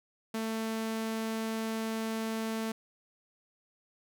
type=tone; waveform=sawtooth; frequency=222.6 Hz; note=A3; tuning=20 cents sharp; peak=-28 dBFS; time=0.34-2.72 s; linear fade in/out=5 ms; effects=none